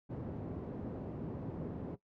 pink band-pass noise, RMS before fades -42 dBFS, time 0.09-1.96 s, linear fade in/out 20 ms, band 110 to 410 Hz, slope 12 dB/octave, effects noise-tail reverb RT60 0.1 s tail -17 dB re dry

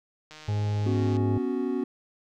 click train, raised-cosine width 0.2 ms, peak -28 dBFS, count 133, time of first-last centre 0.31-1.167 s, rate 154 Hz
harmonic tone, 104.3 Hz, G#2, 8 cents sharp, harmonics 1 / 2 / 3 / 4 / 5 / 6 / 8, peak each -24 / -40 / -46 / -41 / -47 / -48 / -42 dBFS, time 0.48-1.38 s, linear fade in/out 5 ms
triangle chord, B suspended second, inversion none, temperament just, 246.9 / 277.8 / 370.4 Hz, B3 / C#4 / F#4, 0 / +4 / +2 cents, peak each -28 dBFS, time 0.86-1.84 s, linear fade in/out 5 ms
effects none

